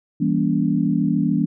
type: chord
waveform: sine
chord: E diminished seventh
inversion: none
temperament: just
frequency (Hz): 164.81 / 197.78 / 237.3 / 284.8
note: E3 / G3 / Bb3 / Db4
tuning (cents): 0 / +16 / +31 / +47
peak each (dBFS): -22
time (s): 0.2-1.46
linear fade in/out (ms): 10
effects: none